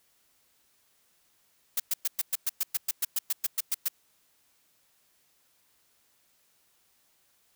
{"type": "noise bursts", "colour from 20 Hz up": "blue", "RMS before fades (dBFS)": -27, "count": 16, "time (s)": [1.77, 3.884], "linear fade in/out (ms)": 5, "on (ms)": 29, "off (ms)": 110, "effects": ["white hiss -68 dBFS RMS until 7.55 s"]}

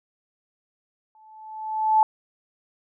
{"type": "tone with exponential growth", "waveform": "sine", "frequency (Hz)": 870, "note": "A5", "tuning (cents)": -20, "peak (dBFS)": -12, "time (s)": [1.15, 2.03], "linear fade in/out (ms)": 1, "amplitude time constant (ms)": 190, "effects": []}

